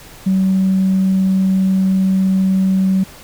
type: tone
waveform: sine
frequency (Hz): 190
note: F#3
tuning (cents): +46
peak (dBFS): -10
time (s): 0.26-3.04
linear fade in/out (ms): 10
effects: tanh soft clip ceiling -7 dBFS + pink hiss -39 dBFS RMS until 3.23 s